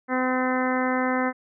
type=harmonic tone; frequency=255.8 Hz; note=C4; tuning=39 cents flat; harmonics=1 / 2 / 3 / 4 / 5 / 6 / 7 / 8; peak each=-25 / -28 / -30 / -31 / -32 / -33 / -33 / -34 dBFS; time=0.08-1.33 s; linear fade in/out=50 ms; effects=none